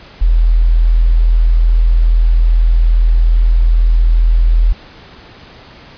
sine tone, 41.2 Hz, E1, in tune, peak -6 dBFS, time 0.21-4.73 s, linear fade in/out 10 ms, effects pink hiss -38 dBFS RMS until 5.97 s + resampled to 11025 Hz

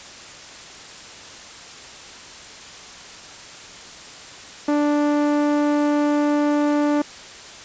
sawtooth tone with low-pass filter, 293.7 Hz, D4, in tune, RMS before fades -19 dBFS, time 4.68-7.02 s, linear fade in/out 5 ms, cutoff 1300 Hz, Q 0.61, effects white hiss -39 dBFS RMS until 7.64 s + resampled to 16000 Hz

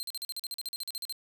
sawtooth tone bursts, 4153 Hz, C8, 14 cents flat, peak -31 dBFS, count 16, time 0-1.125 s, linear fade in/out 0 ms, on 30 ms, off 43 ms, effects none

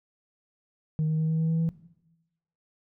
sine tone with pitch steps, 155.56 / 157 / 158.46 / 159.93 / 161.42 / 162.92 / 164.43 Hz, D#3 / D#3 / D#3 / D#3 / E3 / E3 / E3, 0 / +16 / +32 / +48 / -36 / -20 / -4 cents, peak -21 dBFS, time 0.99-1.69 s, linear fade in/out 0 ms, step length 100 ms, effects noise-tail reverb RT60 0.9 s tail -17 dB re dry + tanh soft clip ceiling -21 dBFS

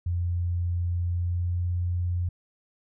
sine tone with pitch glide, 87.31 to 88.27 Hz, F2 to F2, 0 to +19 cents, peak -24 dBFS, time 0.06-2.29 s, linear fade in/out 5 ms, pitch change +19 cents, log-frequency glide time 1.08-1.68 s, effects none

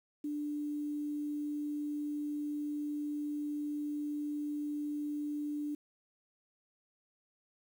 sine tone with quantisation, 295.3 Hz, D4, 10 cents sharp, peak -34 dBFS, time 0.24-5.75 s, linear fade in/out 5 ms, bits 10, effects none

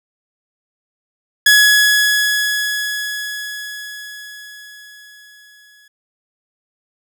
sawtooth tone with exponential decay, 1685 Hz, G#6, 25 cents sharp, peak -3 dBFS, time 1.46-5.88 s, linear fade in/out 5 ms, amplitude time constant 960 ms, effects none

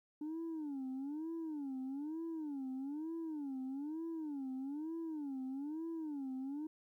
sine tone with vibrato, 293.7 Hz, D4, in tune, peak -37 dBFS, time 0.21-6.67 s, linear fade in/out 5 ms, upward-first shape sine, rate 1.1 Hz, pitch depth 210 cents each way, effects tanh soft clip ceiling -38 dBFS + 13-bit

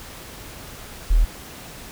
sine tone, 40.03 Hz, D#1, 50 cents sharp, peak -12 dBFS, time 1.1-1.25 s, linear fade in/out 10 ms, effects pink hiss -39 dBFS RMS until 1.91 s

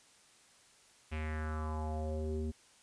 square tone with low-pass filter sweep, 77.78 Hz, D#2, in tune, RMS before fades -37 dBFS, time 1.11-2.52 s, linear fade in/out 20 ms, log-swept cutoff 2600 to 300 Hz, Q 3.9, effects white hiss -63 dBFS RMS until 2.82 s + resampled to 22050 Hz

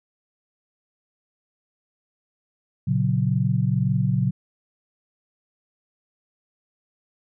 sine chord, F# major, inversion first, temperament equal with one note detuned, 116.54 / 138.59 / 183.4 Hz, A#2 / C#3 / F#3, 0 / 0 / -15 cents, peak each -23 / -22 / -24 dBFS, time 2.87-4.31 s, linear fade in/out 10 ms, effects none

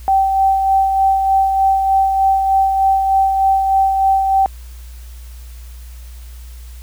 sine tone with tremolo, 775 Hz, G5, 20 cents flat, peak -9 dBFS, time 0.08-4.46 s, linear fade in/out 0 ms, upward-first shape sine, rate 3.3 Hz, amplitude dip 40%, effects added 60 Hz sine -31 dBFS peak until 6.82 s + white hiss -46 dBFS RMS until 6.82 s

